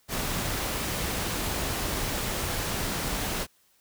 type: noise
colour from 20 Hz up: pink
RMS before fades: -30 dBFS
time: 0.08-3.47 s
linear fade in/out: 50 ms
effects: white hiss -65 dBFS RMS until 3.8 s